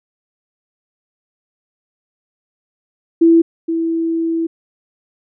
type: tone pair in turn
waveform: sine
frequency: 331.8 / 329.3 Hz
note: E4 / E4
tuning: +11 / -2 cents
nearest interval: unison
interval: 13 cents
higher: first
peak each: -6 / -15 dBFS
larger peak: first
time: 3.21-3.42 / 3.68-4.47 s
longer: second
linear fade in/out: 10 ms
effects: none